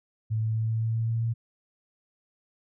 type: tone with pitch steps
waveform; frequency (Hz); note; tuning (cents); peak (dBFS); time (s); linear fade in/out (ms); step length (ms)
sine; 110 / 110.7 / 111.41 / 112.12 / 112.83 / 113.55 / 114.27 / 115; A2 / A2 / A2 / A2 / A2 / A#2 / A#2 / A#2; 0 / +11 / +22 / +33 / +44 / -45 / -34 / -23; -24; 0.3-1.34; 20; 130
effects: none